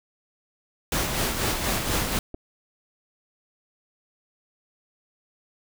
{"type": "noise with tremolo", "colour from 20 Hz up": "pink", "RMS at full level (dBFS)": -24, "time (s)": [0.92, 2.19], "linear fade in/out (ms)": 2, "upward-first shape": "sine", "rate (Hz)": 4.1, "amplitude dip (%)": 45}
{"type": "clicks", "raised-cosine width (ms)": 2, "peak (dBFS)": -24, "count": 2, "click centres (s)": [2.343, 2.346]}
{"effects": []}